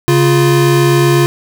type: tone pair together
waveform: square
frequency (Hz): 139.02 / 349.2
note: C#3 / F4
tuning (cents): +5 / 0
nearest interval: octave + major third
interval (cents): 1595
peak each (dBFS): -11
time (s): 0.08-1.26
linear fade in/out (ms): 0
effects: none